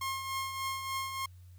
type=tone with tremolo; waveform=sawtooth; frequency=1072 Hz; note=C6; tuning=42 cents sharp; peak=-28 dBFS; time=0.01-1.26 s; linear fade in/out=5 ms; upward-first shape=triangle; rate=3.4 Hz; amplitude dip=55%; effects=added 90 Hz sine -50 dBFS peak until 1.58 s + white hiss -70 dBFS RMS until 1.58 s